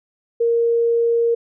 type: tone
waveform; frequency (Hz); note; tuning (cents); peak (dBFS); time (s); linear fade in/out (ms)
sine; 466.2; A#4; 0; -14; 0.4-1.35; 10
effects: none